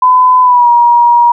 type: tone with pitch glide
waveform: sine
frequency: 1009 to 952.4 Hz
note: B5 to A#5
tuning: +37 to +37 cents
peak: -3 dBFS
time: 0.02-1.32 s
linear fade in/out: 5 ms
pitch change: -100 cents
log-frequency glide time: 0.42-0.69 s
effects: none